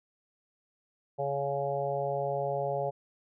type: harmonic tone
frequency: 140 Hz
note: C#3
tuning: 18 cents sharp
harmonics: 1 / 3 / 4 / 5 / 6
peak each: -38 / -36 / -32 / -34 / -39 dBFS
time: 1.18-2.91 s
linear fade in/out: 20 ms
effects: none